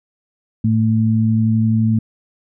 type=tone pair together; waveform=sine; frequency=111.09 / 221.9 Hz; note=A2 / A3; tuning=+17 / +15 cents; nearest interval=octave; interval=1198 cents; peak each=-15 dBFS; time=0.64-1.99 s; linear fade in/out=5 ms; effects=none